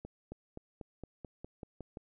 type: accelerating click train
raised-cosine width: 2 ms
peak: -30 dBFS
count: 10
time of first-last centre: 0.05-1.972 s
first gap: 270 ms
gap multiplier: 0.94
effects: none